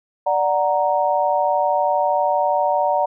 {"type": "chord", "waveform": "sine", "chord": "D augmented", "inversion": "none", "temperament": "equal", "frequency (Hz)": [587.3, 740, 932.3], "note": ["D5", "F#5", "A#5"], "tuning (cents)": [0, 0, 0], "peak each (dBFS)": -20, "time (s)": [0.26, 3.06], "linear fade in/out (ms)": 10, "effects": []}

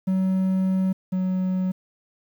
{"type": "tone pair in turn", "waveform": "triangle", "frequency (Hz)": [188.4, 185.7], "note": ["F#3", "F#3"], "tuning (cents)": [32, 7], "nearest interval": "unison", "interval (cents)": 25, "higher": "first", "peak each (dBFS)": [-17, -19], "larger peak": "first", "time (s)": [[0.07, 0.93], [1.12, 1.72]], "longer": "first", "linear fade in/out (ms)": 10, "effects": ["9-bit"]}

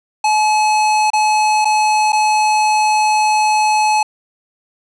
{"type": "tone with dropouts", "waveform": "square", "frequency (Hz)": 855, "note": "A5", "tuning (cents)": -50, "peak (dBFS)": -12, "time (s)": [0.24, 4.03], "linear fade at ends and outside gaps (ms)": 5, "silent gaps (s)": [[1.103, 1.133], [1.647, 1.653], [2.122, 2.129]], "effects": ["resampled to 22050 Hz", "7-bit"]}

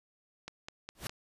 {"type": "click train", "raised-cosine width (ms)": 0.2, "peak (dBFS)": -24, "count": 4, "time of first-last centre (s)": [0.48, 1.095], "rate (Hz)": 4.88}
{"type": "noise with exponential growth", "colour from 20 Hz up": "pink", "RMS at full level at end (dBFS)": -32, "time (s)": [0.95, 1.07], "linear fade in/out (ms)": 1, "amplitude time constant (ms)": 26}
{"effects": ["resampled to 32000 Hz"]}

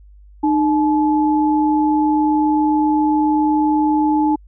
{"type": "tone pair together", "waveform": "sine", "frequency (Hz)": [304.6, 859.1], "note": ["D#4", "A5"], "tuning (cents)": [-37, -42], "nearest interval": "octave + tritone", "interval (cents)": 1795, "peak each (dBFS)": [-14, -18], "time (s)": [0.43, 4.36], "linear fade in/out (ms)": 10, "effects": ["added 50 Hz sine -41 dBFS peak until 4.47 s"]}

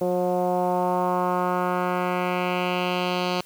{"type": "tone with low-pass filter sweep", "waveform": "10% pulse", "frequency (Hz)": 180, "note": "F#3", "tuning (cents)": -47, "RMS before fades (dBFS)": -24, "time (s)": [0.01, 3.41], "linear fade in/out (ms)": 5, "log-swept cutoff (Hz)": [530, 4200], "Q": 2.1, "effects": ["white hiss -51 dBFS RMS until 3.45 s"]}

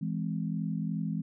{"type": "chord", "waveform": "sine", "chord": "E augmented", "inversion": "none", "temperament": "equal with one note detuned", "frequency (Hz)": [164.81, 207.7, 258.5], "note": ["E3", "G#3", "B#3"], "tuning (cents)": [0, 0, -21], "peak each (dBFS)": [-32, -34, -38], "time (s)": [0.01, 1.22], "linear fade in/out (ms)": 10, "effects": []}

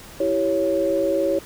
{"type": "chord", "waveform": "sine", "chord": "C# diminished", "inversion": "first", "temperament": "equal with one note detuned", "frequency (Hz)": [329.6, 390.4, 554.4], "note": ["E4", "G4", "C#5"], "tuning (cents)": [0, -7, 0], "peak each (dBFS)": [-24, -25, -20], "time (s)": [0.2, 1.39], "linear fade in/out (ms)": 5, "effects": ["pink hiss -42 dBFS RMS until 1.45 s"]}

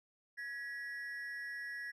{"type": "ring-modulated tone", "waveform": "triangle", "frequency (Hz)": 1800, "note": "A6", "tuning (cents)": 39, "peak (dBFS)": -36, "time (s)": [0.37, 1.92], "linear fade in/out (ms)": 20, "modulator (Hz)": 132, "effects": []}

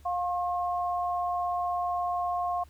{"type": "tone pair together", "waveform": "sine", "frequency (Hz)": [708, 1075.7], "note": ["F5", "C6"], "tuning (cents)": [23, 48], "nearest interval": "perfect fifth", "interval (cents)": 725, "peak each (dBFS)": [-28, -32], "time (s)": [0.05, 2.64], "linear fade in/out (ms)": 10, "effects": ["added 72 Hz sine -51 dBFS peak until 2.69 s", "pink hiss -62 dBFS RMS until 2.69 s"]}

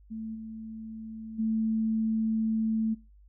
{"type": "tone with level steps", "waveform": "sine", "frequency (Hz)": 221.3, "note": "A3", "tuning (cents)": 10, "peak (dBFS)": [-34, -38, -25], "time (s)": [0.1, 2.95], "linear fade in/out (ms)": 20, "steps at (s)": [0.34, 1.38], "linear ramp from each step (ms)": 20, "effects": ["noise-tail reverb RT60 0.3 s tail -24 dB re dry", "added 50 Hz sine -53 dBFS peak until 3.28 s"]}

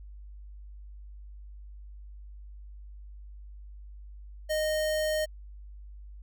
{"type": "tone", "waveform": "square", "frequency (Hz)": 618, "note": "D#5", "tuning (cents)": -12, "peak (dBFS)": -27, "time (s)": [4.49, 5.26], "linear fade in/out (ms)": 20, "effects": ["added 50 Hz sine -43 dBFS peak until 6.22 s"]}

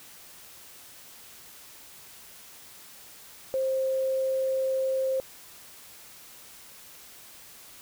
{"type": "tone", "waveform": "sine", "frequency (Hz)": 528, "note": "C5", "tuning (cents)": 16, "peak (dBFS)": -24, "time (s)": [3.54, 5.2], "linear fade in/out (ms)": 0, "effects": ["white hiss -49 dBFS RMS until 7.81 s"]}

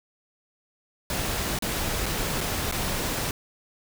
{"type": "noise with dropouts", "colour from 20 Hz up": "pink", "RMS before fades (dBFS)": -28, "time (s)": [1.1, 3.31], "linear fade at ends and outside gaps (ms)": 1, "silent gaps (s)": [[1.588, 1.623], [2.059, 2.063], [2.407, 2.411], [2.714, 2.723]], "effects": []}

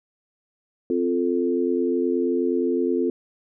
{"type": "chord", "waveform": "sine", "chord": "F major", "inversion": "second", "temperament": "equal with one note detuned", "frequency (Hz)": [260.9, 349.2, 440], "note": ["C4", "F4", "A4"], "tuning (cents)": [-5, 0, 0], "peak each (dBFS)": [-24, -23, -25], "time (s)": [0.9, 3.1], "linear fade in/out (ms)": 2, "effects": []}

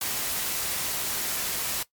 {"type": "noise", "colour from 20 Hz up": "white", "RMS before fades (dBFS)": -29, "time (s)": [0.01, 1.83], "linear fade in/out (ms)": 5, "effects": ["noise-tail reverb RT60 0.1 s tail -17 dB re dry", "MP3 96 kbps"]}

